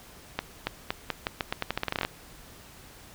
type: accelerating click train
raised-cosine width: 0.3 ms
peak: -11 dBFS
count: 18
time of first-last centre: 0.39-2.05 s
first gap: 280 ms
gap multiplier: 0.84
effects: pink hiss -50 dBFS RMS until 3.14 s